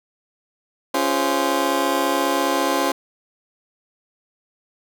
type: chord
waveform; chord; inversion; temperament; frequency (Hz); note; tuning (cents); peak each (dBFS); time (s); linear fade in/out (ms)
20% pulse; Db major seventh; none; just; 277.2 / 346.5 / 415.8 / 519.7; Db4 / F4 / Ab4 / C5; 0 / -14 / +2 / -12; -18 / -19 / -24 / -20; 0.94-2.92; 5
effects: none